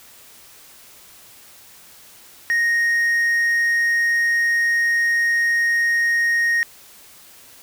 triangle tone, 1864.7 Hz, A#6, in tune, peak -14 dBFS, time 2.5-6.63 s, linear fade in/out 0 ms, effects white hiss -46 dBFS RMS until 7.62 s

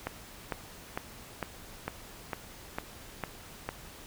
click train, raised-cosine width 0.5 ms, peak -17 dBFS, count 9, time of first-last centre 0.07-3.69 s, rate 2.21 Hz, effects pink hiss -49 dBFS RMS until 4.06 s

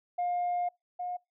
sine tone pair in turn, 709 / 716.8 Hz, F5 / F5, +26 / +45 cents, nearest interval unison, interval 19 cents, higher second, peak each -26 / -32 dBFS, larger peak first, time 0.18-0.69 / 0.99-1.17 s, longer first, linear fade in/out 10 ms, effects noise-tail reverb RT60 0.2 s tail -26 dB re dry + tanh soft clip ceiling -25 dBFS

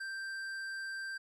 triangle tone with tanh clipping, 1571 Hz, G6, 3 cents sharp, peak -40 dBFS, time 0-1.18 s, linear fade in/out 10 ms, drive 15 dB, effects none

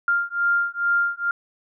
sine beating tone pair, 1396.9 / 1399.2 Hz, F6 / F6, 0 / +3 cents, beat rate 2.3 Hz, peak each -22 / -22 dBFS, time 0.08-1.31 s, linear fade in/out 2 ms, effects none

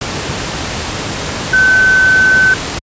sine tone in noise, 1523 Hz, F#6, 50 cents sharp, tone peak -6 dBFS, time 1.53-2.54 s, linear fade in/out 5 ms, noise pink, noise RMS -19 dBFS, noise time 0.01-2.79 s, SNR +10 dB, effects high-pass 60 Hz 12 dB/octave + resampled to 16000 Hz

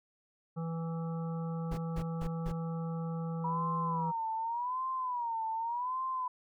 harmonic tone, 164.81 Hz, E3, in tune, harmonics 1 / 3 / 5 / 7 / 8, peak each -34 / -44 / -48 / -51 / -52 dBFS, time 0.56-4.12 s, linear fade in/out 20 ms
brown noise bursts, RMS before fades -37 dBFS, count 4, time 1.71-2.522 s, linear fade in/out 10 ms, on 68 ms, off 180 ms
sine tone with vibrato, 964 Hz, B5, 42 cents flat, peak -32 dBFS, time 3.44-6.28 s, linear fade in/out 5 ms, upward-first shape sine, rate 0.86 Hz, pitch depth 140 cents each way
effects none

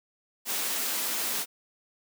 white high-pass noise, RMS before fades -30 dBFS, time 0.45-1.46 s, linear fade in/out 50 ms, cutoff 190 Hz, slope 48 dB/octave, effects none

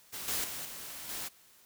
white noise with level steps, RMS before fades -41 / -33 / -40 / -44 / -39 dBFS, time 0.12-1.29 s, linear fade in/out 20 ms, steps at 0.28 / 0.44 / 0.65 / 1.09 s, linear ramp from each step 2 ms, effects white hiss -61 dBFS RMS until 1.65 s

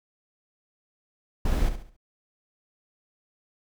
brown noise with echo, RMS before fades -23 dBFS, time 1.45-1.69 s, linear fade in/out 5 ms, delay 69 ms, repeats 4, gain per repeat -9 dB, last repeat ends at 1.966 s, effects none

